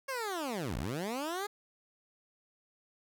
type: linear two-way sweep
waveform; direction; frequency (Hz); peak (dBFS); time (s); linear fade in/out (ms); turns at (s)
15% pulse; down then up; 554 to 49.04 to 421.8; -28; 0.08-1.47; 10; 0.77
effects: none